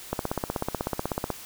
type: click train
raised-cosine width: 1 ms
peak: -12 dBFS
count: 20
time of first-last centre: 0.13-1.303 s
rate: 16.2 Hz
effects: white hiss -43 dBFS RMS until 1.45 s